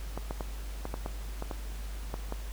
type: clicks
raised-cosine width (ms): 1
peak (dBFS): -21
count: 10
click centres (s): 0.176 / 0.309 / 0.408 / 0.854 / 0.941 / 1.061 / 1.424 / 1.512 / 2.141 / 2.324
effects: added 50 Hz sine -36 dBFS peak until 2.52 s + pink hiss -49 dBFS RMS until 2.52 s